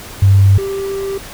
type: tone pair in turn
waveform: sine / triangle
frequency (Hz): 98 / 392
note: G2 / G4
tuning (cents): 0 / 0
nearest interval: 2 octaves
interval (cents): 2400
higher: second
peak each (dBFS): -5 / -16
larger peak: first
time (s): 0.22-0.58 / 0.58-1.18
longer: second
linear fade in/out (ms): 5
effects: pink hiss -32 dBFS RMS until 1.33 s